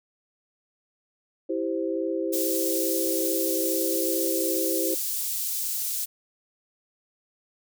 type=chord; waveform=sine; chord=C major; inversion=first; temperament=equal; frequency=329.6 / 392 / 523.3 Hz; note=E4 / G4 / C5; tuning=0 / 0 / 0 cents; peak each=-28 / -30 / -30 dBFS; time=1.49-4.95 s; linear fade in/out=10 ms
type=high-pass noise; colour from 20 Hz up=white; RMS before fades=-29 dBFS; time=2.32-6.06 s; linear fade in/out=20 ms; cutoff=5900 Hz; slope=12 dB/octave
effects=none